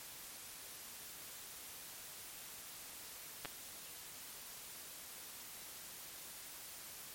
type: clicks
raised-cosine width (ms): 0.3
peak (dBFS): -26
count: 2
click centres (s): 3.449 / 3.456
effects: white hiss -51 dBFS RMS until 7.14 s + MP3 64 kbps